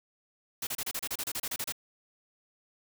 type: noise bursts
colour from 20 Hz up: white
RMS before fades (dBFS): -34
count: 14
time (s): 0.62-1.723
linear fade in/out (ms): 5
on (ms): 50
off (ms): 31
effects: none